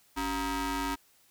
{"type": "ring-modulated tone", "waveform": "sawtooth", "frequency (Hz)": 329.6, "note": "E4", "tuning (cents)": 0, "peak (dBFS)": -23, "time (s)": [0.16, 0.96], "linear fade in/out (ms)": 20, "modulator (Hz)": 609, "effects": ["white hiss -64 dBFS RMS until 1.3 s"]}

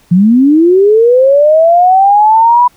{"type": "linear sweep", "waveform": "sine", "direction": "up", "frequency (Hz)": [167.2, 991], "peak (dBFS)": -3, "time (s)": [0.11, 2.68], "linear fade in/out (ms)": 10, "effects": ["pink hiss -48 dBFS RMS until 2.76 s"]}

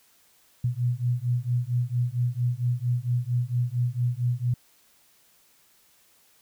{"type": "beating tone pair", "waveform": "sine", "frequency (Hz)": [120.2, 124.6], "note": ["B2", "B2"], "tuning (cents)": [-46, 16], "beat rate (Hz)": 4.4, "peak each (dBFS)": -26, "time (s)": [0.64, 4.54], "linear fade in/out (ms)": 5, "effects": ["white hiss -61 dBFS RMS until 6.41 s"]}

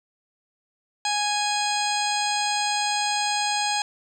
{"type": "harmonic tone with a mistuned harmonic", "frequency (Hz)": 830, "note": "G#5", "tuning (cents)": -1, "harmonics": [1, 2, 3, 4, 5, 6, 8, 9, 10], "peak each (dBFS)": [-25, -33, -31, -32, -31, -33, -34, -37, -37], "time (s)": [1.05, 3.82], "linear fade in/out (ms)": 2, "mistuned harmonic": 4, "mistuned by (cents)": -15, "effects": ["9-bit"]}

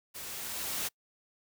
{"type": "noise with level ramp", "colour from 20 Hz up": "white", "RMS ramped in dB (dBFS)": [-43, -33], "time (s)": [0.14, 0.89], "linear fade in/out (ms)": 20, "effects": ["noise-tail reverb RT60 0.1 s tail -26 dB re dry"]}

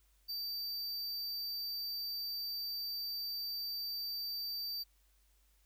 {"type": "tone", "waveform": "square", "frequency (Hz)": 4645, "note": "D8", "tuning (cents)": -20, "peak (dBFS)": -38, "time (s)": [0.28, 4.84], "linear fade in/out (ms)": 20, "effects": ["added 50 Hz sine -68 dBFS peak until 5.65 s", "white hiss -74 dBFS RMS until 5.65 s"]}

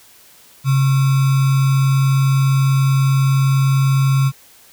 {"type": "tone with sample-and-hold", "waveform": "sine", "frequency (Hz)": 135.3, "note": "C#3", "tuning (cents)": -42, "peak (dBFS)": -11, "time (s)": [0.64, 4.32], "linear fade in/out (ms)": 50, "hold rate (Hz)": 1225, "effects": ["white hiss -47 dBFS RMS until 4.72 s"]}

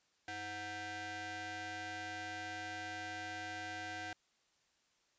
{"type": "ring-modulated tone", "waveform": "sawtooth", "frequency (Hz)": 415.3, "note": "G#4", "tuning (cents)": 0, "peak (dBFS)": -35, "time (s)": [0.28, 4.13], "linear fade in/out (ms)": 2, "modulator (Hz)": 1150, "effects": ["white hiss -75 dBFS RMS until 5.18 s", "resampled to 16000 Hz"]}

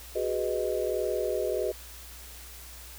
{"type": "chord", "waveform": "sine", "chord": "G# minor seventh", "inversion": "third", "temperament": "just", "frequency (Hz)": [373.8, 415.3, 498.4, 623], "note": ["F#4", "G#4", "B4", "D#5"], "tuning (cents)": [18, 0, 16, 2], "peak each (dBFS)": -32, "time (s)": [0.15, 1.72], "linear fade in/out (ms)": 10, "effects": ["added 60 Hz sine -47 dBFS peak until 2.98 s", "white hiss -47 dBFS RMS until 2.98 s"]}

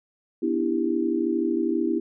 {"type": "chord", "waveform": "sine", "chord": "E minor seventh", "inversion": "second", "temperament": "just", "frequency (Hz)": [247.2, 296.7, 329.6, 395.6], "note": ["B3", "D4", "E4", "G4"], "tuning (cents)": [2, 18, 0, 16], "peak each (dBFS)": [-28, -29, -24, -29], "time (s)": [0.42, 2], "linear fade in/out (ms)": 10, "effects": []}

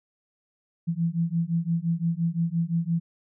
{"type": "beating tone pair", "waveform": "sine", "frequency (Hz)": [164.81, 170.61], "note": ["E3", "F3"], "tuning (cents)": [0, -40], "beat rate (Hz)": 5.8, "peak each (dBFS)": -26, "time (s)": [0.87, 3], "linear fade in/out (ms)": 20, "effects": []}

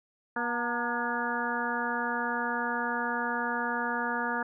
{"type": "harmonic tone with a mistuned harmonic", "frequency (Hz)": 240, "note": "B3", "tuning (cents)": -49, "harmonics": [1, 2, 3, 4, 5, 6, 7], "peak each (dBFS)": [-36, -38, -38, -34, -38, -34, -35], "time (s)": [0.36, 4.43], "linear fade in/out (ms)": 5, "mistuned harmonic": 4, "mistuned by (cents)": -67, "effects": []}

